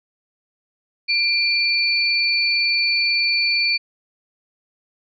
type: tone pair together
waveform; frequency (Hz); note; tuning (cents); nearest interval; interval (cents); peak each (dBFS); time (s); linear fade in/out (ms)
sine; 2378 / 4489; D7 / C#8; +21 / +21; major seventh; 1100; -19; 1.08-3.78; 20
effects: none